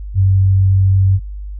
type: tone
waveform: sine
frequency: 95.9 Hz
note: G2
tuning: 37 cents flat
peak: -8 dBFS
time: 0.14-1.2 s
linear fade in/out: 50 ms
effects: added 50 Hz sine -24 dBFS peak until 1.59 s